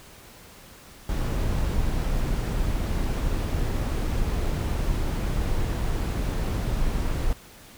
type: noise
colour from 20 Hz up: brown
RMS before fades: -25 dBFS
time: 1.09-7.33 s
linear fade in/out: 2 ms
effects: pink hiss -48 dBFS RMS until 7.77 s